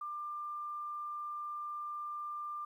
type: tone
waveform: sine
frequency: 1192 Hz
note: D6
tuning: 25 cents sharp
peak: -38 dBFS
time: 0.01-2.65 s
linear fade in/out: 5 ms
effects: 12-bit